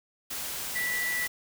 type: tone in noise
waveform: sine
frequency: 1963 Hz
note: B6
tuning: 11 cents flat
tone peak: -28 dBFS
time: 0.75-1.27 s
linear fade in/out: 10 ms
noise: white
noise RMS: -35 dBFS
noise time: 0.3-1.28 s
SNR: +4 dB
effects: none